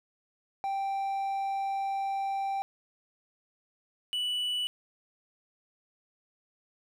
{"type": "tone pair in turn", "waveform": "triangle", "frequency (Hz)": [784, 2960], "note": ["G5", "F#7"], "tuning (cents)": [0, 0], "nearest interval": "octave + major seventh", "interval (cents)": 2300, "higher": "second", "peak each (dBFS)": -27, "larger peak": "neither", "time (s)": [[0.64, 2.62], [4.13, 4.67]], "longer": "first", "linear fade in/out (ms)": 0, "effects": []}